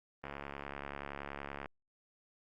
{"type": "click train", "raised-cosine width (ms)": 0.5, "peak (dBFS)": -26, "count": 101, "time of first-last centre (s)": [0.24, 1.658], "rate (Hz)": 70.5, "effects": ["Opus 32 kbps"]}